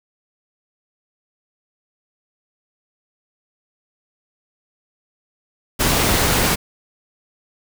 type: noise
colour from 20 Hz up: pink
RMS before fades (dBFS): -17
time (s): 5.79-6.56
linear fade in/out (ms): 20
effects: none